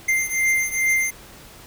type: beating tone pair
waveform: square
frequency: 2093 / 2095.4 Hz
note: C7 / C7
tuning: 0 / +2 cents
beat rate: 2.4 Hz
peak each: -21 / -24 dBFS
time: 0.08-1.11 s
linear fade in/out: 10 ms
effects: pink hiss -44 dBFS RMS until 1.66 s